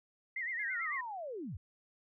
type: tone with vibrato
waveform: sine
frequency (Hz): 1975.5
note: B6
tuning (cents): 0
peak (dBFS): -35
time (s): 0.36-1.01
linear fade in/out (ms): 5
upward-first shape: sine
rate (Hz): 9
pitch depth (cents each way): 130
type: linear sweep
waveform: sine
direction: down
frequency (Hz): 1732 to 61.74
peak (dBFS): -39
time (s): 0.59-1.57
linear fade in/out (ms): 5
effects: none